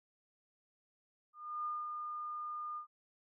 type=tone with ADSR envelope; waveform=sine; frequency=1214 Hz; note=D#6; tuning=43 cents flat; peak=-35 dBFS; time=1.33-2.87 s; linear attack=320 ms; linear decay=210 ms; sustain=-4 dB; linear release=100 ms; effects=none